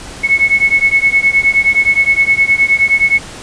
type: beating tone pair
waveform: sine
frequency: 2193 / 2202.6 Hz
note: C#7 / C#7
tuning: -19 / -12 cents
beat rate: 9.6 Hz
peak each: -11 dBFS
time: 0.23-3.19 s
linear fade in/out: 20 ms
effects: pink hiss -30 dBFS RMS until 3.42 s + resampled to 22050 Hz